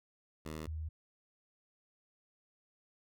10% pulse / sine tone pair in turn, 78.1 / 78.64 Hz, D#2 / D#2, +7 / +19 cents, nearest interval unison, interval 12 cents, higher second, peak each -33 / -37 dBFS, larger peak first, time 0.45-0.67 / 0.67-0.89 s, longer neither, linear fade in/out 10 ms, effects none

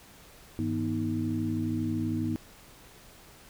sine tone cluster, 102.1 / 160.3 / 242.6 / 315.1 Hz, G#2 / E3 / B3 / D#4, -29 / -48 / -31 / +22 cents, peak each -33 / -38 / -31 / -32 dBFS, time 0.59-2.36 s, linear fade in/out 0 ms, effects pink hiss -53 dBFS RMS until 3.49 s

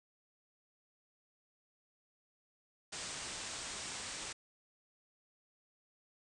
white low-pass noise, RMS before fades -44 dBFS, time 2.92-4.33 s, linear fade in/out 10 ms, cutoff 8900 Hz, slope 96 dB/octave, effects none

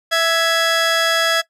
20% pulse tone pair together, 659.3 / 1669.5 Hz, E5 / G#6, 0 / +9 cents, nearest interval octave + major third, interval 1609 cents, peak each -12 dBFS, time 0.11-1.42 s, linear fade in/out 20 ms, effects noise-tail reverb RT60 0.1 s tail -19 dB re dry + low-pass 10000 Hz 12 dB/octave

